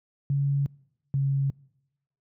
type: tone pair in turn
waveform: sine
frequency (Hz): 140.2 / 137.55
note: C#3 / C#3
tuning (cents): +20 / -13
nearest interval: unison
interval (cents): 33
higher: first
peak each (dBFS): -21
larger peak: neither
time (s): 0.3-0.66 / 1.14-1.5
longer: neither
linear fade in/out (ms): 0
effects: noise-tail reverb RT60 0.9 s tail -25 dB re dry + high-pass 80 Hz 12 dB/octave